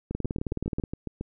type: two click trains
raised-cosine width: 3 ms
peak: -16 / -19 dBFS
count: 14 / 9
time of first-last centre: 0.15-0.838 / 0.11-1.21 s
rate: 18.9 / 7.27 Hz
effects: none